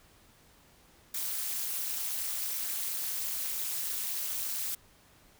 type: noise with amplitude modulation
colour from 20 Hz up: blue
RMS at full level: -30 dBFS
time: 1.14-4.75 s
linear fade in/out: 5 ms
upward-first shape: sine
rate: 229 Hz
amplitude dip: 100%
effects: pink hiss -61 dBFS RMS until 5.39 s